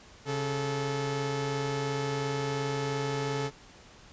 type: tone pair together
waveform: sawtooth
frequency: 137.18 / 434.4 Hz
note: C#3 / A4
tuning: -18 / -22 cents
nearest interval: octave + minor sixth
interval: 1996 cents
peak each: -28 dBFS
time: 0.25-3.51 s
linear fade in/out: 50 ms
effects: pink hiss -53 dBFS RMS until 4.12 s + resampled to 16000 Hz